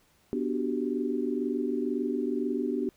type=chord; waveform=sine; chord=G major seventh; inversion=first; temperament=equal; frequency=246.9 / 293.7 / 370 / 392 Hz; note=B3 / D4 / F#4 / G4; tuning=0 / 0 / 0 / 0 cents; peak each=-31 / -32 / -34 / -33 dBFS; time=0.33-2.89 s; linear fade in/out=0 ms; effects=pink hiss -65 dBFS RMS until 2.96 s